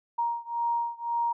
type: beating tone pair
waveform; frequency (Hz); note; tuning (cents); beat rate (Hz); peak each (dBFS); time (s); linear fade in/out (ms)
sine; 938 / 939.9; A#5 / A#5; +11 / +14; 1.9; -29 / -30; 0.18-1.33; 10
effects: none